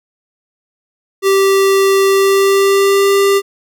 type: tone with pitch glide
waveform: square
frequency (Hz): 390 to 396.4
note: G4 to G4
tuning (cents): -9 to +19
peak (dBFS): -9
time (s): 1.22-3.42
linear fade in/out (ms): 50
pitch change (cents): +28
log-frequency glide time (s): 2.08-3.1
effects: none